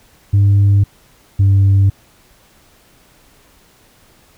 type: tone pair in turn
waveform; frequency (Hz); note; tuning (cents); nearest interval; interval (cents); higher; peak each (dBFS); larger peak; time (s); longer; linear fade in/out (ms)
sine; 100.2 / 98.02; G2 / G2; +38 / 0; unison; 38; first; -5; neither; 0.33-0.84 / 1.39-1.9; neither; 10
effects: tanh soft clip ceiling -6 dBFS + pink hiss -50 dBFS RMS until 4.37 s